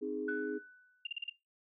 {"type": "chord", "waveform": "sine", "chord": "Ab major", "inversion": "first", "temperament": "equal", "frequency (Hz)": [261.6, 311.1, 415.3], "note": ["C4", "Eb4", "Ab4"], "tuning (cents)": [0, 0, 0], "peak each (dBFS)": [-41, -40, -37], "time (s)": [0.01, 0.59], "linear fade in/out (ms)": 20}
{"type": "tone with exponential decay", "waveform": "sine", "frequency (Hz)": 1492, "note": "F#6", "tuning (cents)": 14, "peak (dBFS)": -33, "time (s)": [0.28, 1.07], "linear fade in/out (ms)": 5, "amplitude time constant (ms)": 170}
{"type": "tone bursts", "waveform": "sine", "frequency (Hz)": 2794, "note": "F7", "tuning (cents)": 0, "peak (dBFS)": -34, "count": 5, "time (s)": [1.05, 1.298], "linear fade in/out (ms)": 5, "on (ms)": 20, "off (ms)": 37}
{"effects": ["noise-tail reverb RT60 0.2 s tail -17 dB re dry", "tanh soft clip ceiling -22 dBFS"]}